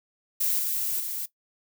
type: noise with level steps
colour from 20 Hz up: violet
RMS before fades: -25 / -28 / -32 dBFS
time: 0.4-1.26 s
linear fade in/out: 10 ms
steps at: 0.59 / 1 s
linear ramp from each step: 2 ms
effects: noise-tail reverb RT60 0.1 s tail -17 dB re dry